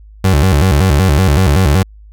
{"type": "tone with vibrato", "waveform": "30% pulse", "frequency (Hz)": 82.41, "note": "E2", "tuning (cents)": 0, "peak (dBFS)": -5, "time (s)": [0.24, 1.83], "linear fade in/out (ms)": 5, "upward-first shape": "square", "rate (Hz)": 5.3, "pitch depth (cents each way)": 240, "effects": ["added 52 Hz sine -35 dBFS peak until 2.12 s"]}